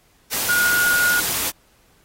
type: tone in noise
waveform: sine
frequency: 1440 Hz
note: F#6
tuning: 47 cents flat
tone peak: -16 dBFS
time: 0.48-1.21 s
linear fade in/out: 20 ms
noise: white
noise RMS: -23 dBFS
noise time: 0.31-1.51 s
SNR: +4 dB
effects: pink hiss -58 dBFS RMS until 2.04 s + AAC 48 kbps